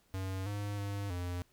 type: tone with pitch steps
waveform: square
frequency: 94.9 / 102.3 / 100.7 / 88.7 Hz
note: F#2 / G#2 / G2 / F2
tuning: +44 / -26 / +47 / +27 cents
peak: -36 dBFS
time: 0.14-1.42 s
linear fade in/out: 0 ms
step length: 320 ms
effects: pink hiss -70 dBFS RMS until 1.52 s